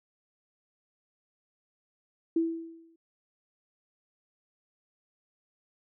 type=tone with exponential decay; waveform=sine; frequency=329.6 Hz; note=E4; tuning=in tune; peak=-21 dBFS; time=2.36-2.96 s; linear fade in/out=5 ms; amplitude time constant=130 ms; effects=none